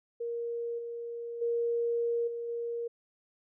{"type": "tone with level steps", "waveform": "sine", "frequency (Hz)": 469.3, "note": "A#4", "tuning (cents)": 12, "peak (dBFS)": [-32, -36, -27, -34, -32], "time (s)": [0.2, 2.88], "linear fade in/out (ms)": 10, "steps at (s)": [0.78, 1.41, 2.27, 2.48], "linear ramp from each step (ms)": 10, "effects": []}